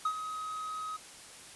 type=tone with ADSR envelope; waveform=triangle; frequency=1265 Hz; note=D#6; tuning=28 cents sharp; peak=-24 dBFS; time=0.05-0.97 s; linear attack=5 ms; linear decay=71 ms; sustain=-10 dB; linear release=12 ms; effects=white hiss -50 dBFS RMS until 1.55 s + resampled to 24000 Hz